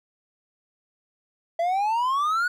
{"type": "exponential sweep", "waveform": "triangle", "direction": "up", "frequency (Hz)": [662, 1480], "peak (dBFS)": -19, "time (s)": [1.59, 2.48], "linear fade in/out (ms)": 5, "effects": []}